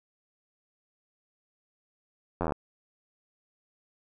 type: slowing click train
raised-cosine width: 1 ms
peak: -15 dBFS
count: 10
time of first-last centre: 2.41-2.522 s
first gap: 11 ms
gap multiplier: 1.03
effects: none